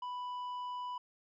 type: tone with tanh clipping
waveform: sine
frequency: 990 Hz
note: B5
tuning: 4 cents sharp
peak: -39 dBFS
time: 0.02-0.98 s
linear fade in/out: 5 ms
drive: 6 dB
effects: none